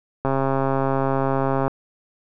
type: click train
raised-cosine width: 1 ms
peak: -8 dBFS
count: 194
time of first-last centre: 0.25-1.68 s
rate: 135 Hz
effects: none